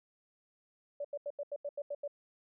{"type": "tone bursts", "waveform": "sine", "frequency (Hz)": 576, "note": "D5", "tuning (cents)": -34, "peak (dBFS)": -35, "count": 9, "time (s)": [1, 2.078], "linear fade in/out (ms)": 5, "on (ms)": 46, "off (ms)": 83, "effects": []}